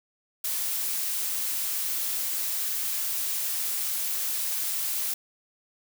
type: noise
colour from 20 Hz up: blue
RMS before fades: -29 dBFS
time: 0.44-5.14 s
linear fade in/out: 5 ms
effects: none